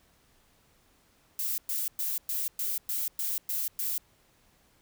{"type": "noise bursts", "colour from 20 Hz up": "violet", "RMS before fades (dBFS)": -31, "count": 9, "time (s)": [1.39, 3.98], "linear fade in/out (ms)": 2, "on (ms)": 190, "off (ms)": 110, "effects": ["pink hiss -65 dBFS RMS until 4.81 s"]}